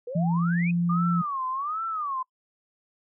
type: exponential sweep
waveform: sine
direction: up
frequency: 466.2 to 2571 Hz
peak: -31 dBFS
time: 0.07-0.71 s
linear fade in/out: 5 ms
type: tone with pitch glide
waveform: sine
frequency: 169.7 to 172.67 Hz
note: F3 to F3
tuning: -49 to -19 cents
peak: -21 dBFS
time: 0.15-1.22 s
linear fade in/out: 10 ms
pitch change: +30 cents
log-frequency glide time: 0.4-0.58 s
type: tone with vibrato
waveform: sine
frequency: 1174 Hz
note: D6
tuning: 1 cent flat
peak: -27 dBFS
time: 0.89-2.23 s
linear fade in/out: 10 ms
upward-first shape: sine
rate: 1.3 Hz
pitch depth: 230 cents each way
effects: noise-tail reverb RT60 0.1 s tail -22 dB re dry